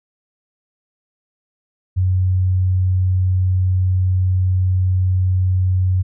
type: tone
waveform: sine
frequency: 92.5 Hz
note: F#2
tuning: in tune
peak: -13 dBFS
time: 1.96-6.03 s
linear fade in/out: 20 ms
effects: none